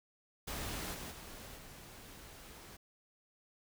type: noise with level steps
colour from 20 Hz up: pink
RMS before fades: -41 / -45 / -50 / -53 dBFS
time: 0.47-2.77 s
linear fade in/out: 10 ms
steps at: 0.93 / 1.1 / 1.56 s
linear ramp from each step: 20 ms
effects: none